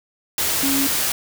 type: tone in noise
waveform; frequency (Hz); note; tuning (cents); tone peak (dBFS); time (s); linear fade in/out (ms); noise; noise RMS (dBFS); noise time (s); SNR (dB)
sine; 274.8; C#4; -15; -20; 0.63-0.87; 2; white; -21; 0.38-1.12; -2
effects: none